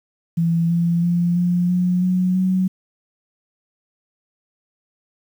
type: tone with pitch steps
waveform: sine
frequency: 167.3 / 170.32 / 173.4 / 176.53 / 179.72 / 182.97 / 186.28 Hz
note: E3 / F3 / F3 / F3 / F3 / F#3 / F#3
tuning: +26 / -43 / -12 / +19 / +50 / -19 / +12 cents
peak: -15 dBFS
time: 0.37-2.68 s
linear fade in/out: 10 ms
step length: 330 ms
effects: 8-bit